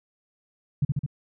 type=tone with echo; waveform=sine; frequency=141.9 Hz; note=C#3; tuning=41 cents sharp; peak=-18 dBFS; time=0.82-0.85 s; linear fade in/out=5 ms; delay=71 ms; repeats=3; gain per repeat=-2 dB; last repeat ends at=1.063 s; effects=none